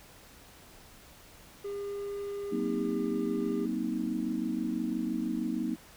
triangle tone with pitch glide, 403.2 to 400.6 Hz, G4 to G4, +49 to +38 cents, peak -32 dBFS, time 1.64-3.66 s, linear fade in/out 10 ms, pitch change -11 cents, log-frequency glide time 2.54-3.07 s
sine chord, C half-diminished seventh, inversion second, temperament just, 188.37 / 235.5 / 261.6 / 314 Hz, Gb3 / Bb3 / C4 / Eb4, +31 / +18 / 0 / +16 cents, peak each -38 / -33 / -36 / -34 dBFS, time 2.51-5.76 s, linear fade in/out 20 ms
effects pink hiss -54 dBFS RMS until 5.96 s

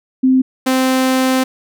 sine / sawtooth tone pair in turn, 260 / 260 Hz, C4 / C4, -11 / -11 cents, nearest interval unison, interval 0 cents, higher neither, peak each -8 dBFS, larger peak neither, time 0.23-0.42 / 0.66-1.44 s, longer second, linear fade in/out 10 ms, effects none

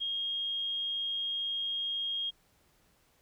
sine tone, 3249 Hz, G#7, 39 cents flat, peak -31 dBFS, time 0-2.31 s, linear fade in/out 20 ms, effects pink hiss -68 dBFS RMS until 3.21 s

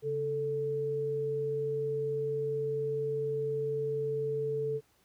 sine tone pair together, 138.59 / 440 Hz, C#3 / A4, 0 / 0 cents, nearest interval octave + minor sixth, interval 2000 cents, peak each -38 / -30 dBFS, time 0.02-4.81 s, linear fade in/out 50 ms, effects pink hiss -68 dBFS RMS until 5.04 s + high-pass 60 Hz 12 dB/octave

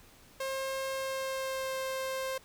sawtooth tone with pitch glide, 534 to 527.3 Hz, C5 to C5, +35 to +13 cents, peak -29 dBFS, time 0.4-2.38 s, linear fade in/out 5 ms, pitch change -22 cents, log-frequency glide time 0.92-1.78 s, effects pink hiss -58 dBFS RMS until 2.44 s

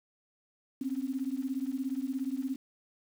sine beating tone pair, 257 / 274 Hz, C4 / C#4, -31 / -20 cents, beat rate 17 Hz, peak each -34 / -34 dBFS, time 0.81-2.56 s, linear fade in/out 5 ms, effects 9-bit

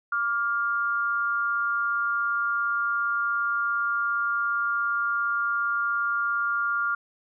sine tone pair together, 1165 / 1402.3 Hz, D6 / F6, -14 / +7 cents, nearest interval minor third, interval 321 cents, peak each -29 / -24 dBFS, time 0.12-6.95 s, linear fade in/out 5 ms, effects none

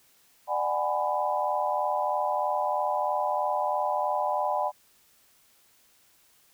sine chord, G# half-diminished seventh, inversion second, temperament just, 598 / 747.5 / 830.6 / 996.7 Hz, D5 / F#5 / G#5 / B5, +31 / +17 / 0 / +16 cents, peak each -30 dBFS, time 0.47-4.72 s, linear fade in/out 50 ms, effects white hiss -62 dBFS RMS until 6.53 s

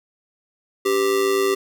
square tone with amplitude modulation, 392 Hz, G4, in tune, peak -15 dBFS, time 0.85-1.55 s, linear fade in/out 10 ms, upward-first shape sine, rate 108 Hz, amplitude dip 60%, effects none

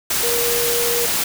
sine tone in noise, 474.6 Hz, A#4, 31 cents sharp, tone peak -21 dBFS, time 0.23-1.06 s, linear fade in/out 5 ms, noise white, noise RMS -20 dBFS, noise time 0.1-1.24 s, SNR -4 dB, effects none

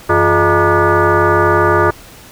sine tone with frequency modulation, 423.1 Hz, G#4, 32 cents sharp, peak -8 dBFS, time 0.09-1.91 s, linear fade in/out 10 ms, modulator 258 Hz, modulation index 4.2, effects pink hiss -38 dBFS RMS until 2.31 s

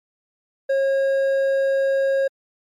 sine tone with hard clipping, 543 Hz, C#5, 36 cents flat, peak -18 dBFS, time 0.69-2.28 s, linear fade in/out 10 ms, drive 5 dB, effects MP3 64 kbps

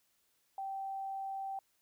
sine tone, 778 Hz, G5, 13 cents flat, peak -37 dBFS, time 0.58-1.59 s, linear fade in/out 2 ms, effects white hiss -75 dBFS RMS until 1.81 s

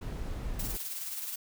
brown noise, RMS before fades -36 dBFS, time 0.01-0.77 s, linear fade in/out 10 ms
blue noise with tremolo, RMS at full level -36 dBFS, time 0.59-1.36 s, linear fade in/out 5 ms, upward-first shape sine, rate 19 Hz, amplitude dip 45%
effects none

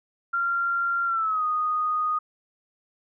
sine tone with pitch glide, 1383 to 1239.3 Hz, F6 to D#6, -17 to -7 cents, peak -22 dBFS, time 0.33-2.19 s, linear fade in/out 10 ms, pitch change -190 cents, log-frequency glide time 1.06-1.44 s, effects none

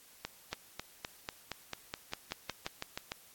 accelerating click train, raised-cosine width 0.2 ms, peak -19 dBFS, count 15, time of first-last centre 0.25-3.119 s, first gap 280 ms, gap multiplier 0.95, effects white hiss -59 dBFS RMS until 3.34 s + AAC 64 kbps

